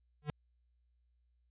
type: tone with exponential growth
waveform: square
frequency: 148.8 Hz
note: D3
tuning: 23 cents sharp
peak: -31 dBFS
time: 0.22-0.3 s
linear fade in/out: 0 ms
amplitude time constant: 16 ms
effects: added 60 Hz sine -70 dBFS peak until 1.5 s + resampled to 8000 Hz